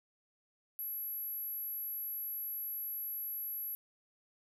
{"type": "tone", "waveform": "sine", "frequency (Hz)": 11650, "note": "F#9", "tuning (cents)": -28, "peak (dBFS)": -37, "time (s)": [0.79, 3.75], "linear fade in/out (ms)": 0, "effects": []}